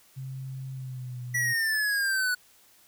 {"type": "tone with pitch glide", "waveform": "sine", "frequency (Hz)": [132.4, 123.53], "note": ["C3", "B2"], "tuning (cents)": [21, 1], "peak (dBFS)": -34, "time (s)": [0.16, 1.54], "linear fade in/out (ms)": 20, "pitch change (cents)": -120, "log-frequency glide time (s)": [0.71, 1.21]}
{"type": "exponential sweep", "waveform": "square", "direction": "down", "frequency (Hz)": [1955, 1470], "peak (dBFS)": -25, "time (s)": [1.34, 2.35], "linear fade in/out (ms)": 10}
{"effects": ["white hiss -59 dBFS RMS until 2.87 s"]}